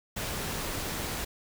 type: noise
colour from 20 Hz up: pink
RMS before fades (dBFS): -34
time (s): 0.16-1.25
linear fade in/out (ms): 10
effects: none